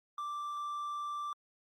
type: tone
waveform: triangle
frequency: 1174.7 Hz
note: D6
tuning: in tune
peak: -34 dBFS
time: 0.18-1.33 s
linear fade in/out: 2 ms
effects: Opus 48 kbps